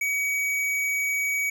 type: tone with tanh clipping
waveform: sine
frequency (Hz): 2264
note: C#7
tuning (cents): +36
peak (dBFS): -25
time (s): 0.01-1.5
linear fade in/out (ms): 5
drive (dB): 15
effects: none